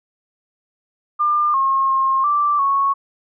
sine tone with pitch steps, 1199 / 1078 / 1070 / 1172 / 1105 Hz, D6 / C#6 / C6 / D6 / C#6, +36 / -49 / +38 / -4 / -6 cents, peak -14 dBFS, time 1.19-2.94 s, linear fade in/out 20 ms, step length 350 ms, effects none

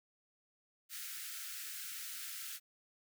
white high-pass noise, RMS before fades -45 dBFS, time 0.89-2.6 s, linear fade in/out 50 ms, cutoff 1300 Hz, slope 96 dB/octave, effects none

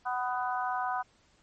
harmonic tone, 249.2 Hz, B3, 16 cents sharp, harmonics 3 / 4 / 5 / 6, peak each -32 / -34 / -36 / -38 dBFS, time 0.05-1.03 s, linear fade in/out 20 ms, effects pink hiss -66 dBFS RMS until 1.42 s + MP3 32 kbps

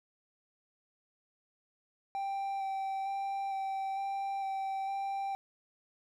triangle tone with vibrato, 781 Hz, G5, 7 cents flat, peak -31 dBFS, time 2.15-5.35 s, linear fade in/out 0 ms, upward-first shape square, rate 1.1 Hz, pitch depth 11 cents each way, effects none

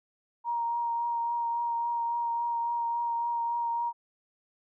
sine tone with vibrato, 939 Hz, A#5, 12 cents sharp, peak -27 dBFS, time 0.44-3.93 s, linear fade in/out 50 ms, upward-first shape triangle, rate 3.6 Hz, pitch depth 16 cents each way, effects none

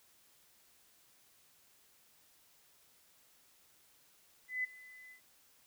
sine tone with ADSR envelope, 2012 Hz, B6, 32 cents sharp, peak -31 dBFS, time 4.48-5.21 s, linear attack 160 ms, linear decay 13 ms, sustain -21 dB, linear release 96 ms, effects white hiss -67 dBFS RMS until 5.66 s

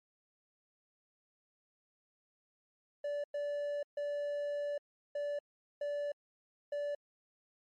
triangle tone bursts at uneven times, 580 Hz, D5, 22 cents flat, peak -32 dBFS, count 6, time 3.04-3.24 / 3.34-3.83 / 3.97-4.78 / 5.15-5.39 / 5.81-6.12 / 6.72-6.95 s, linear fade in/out 5 ms, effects MP3 48 kbps

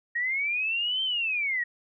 sine linear two-way sweep, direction up then down, 1864.7 to 3136 to 1864.7 Hz, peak -25 dBFS, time 0.15-1.64 s, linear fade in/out 10 ms, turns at 1.03 s, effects none

